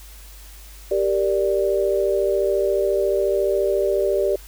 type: chord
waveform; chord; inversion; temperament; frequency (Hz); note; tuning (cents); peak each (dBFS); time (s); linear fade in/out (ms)
sine; G minor; none; equal; 392 / 466.2 / 587.3; G4 / Bb4 / D5; 0 / 0 / 0; -20 / -25 / -21; 0.91-4.36; 5
effects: added 50 Hz sine -40 dBFS peak until 4.47 s + white hiss -46 dBFS RMS until 4.47 s